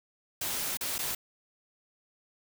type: noise with dropouts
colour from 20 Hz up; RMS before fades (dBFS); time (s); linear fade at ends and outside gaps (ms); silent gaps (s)
white; -33; 0.41-1.15; 5; 0.772-0.809 / 0.982-0.989
effects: none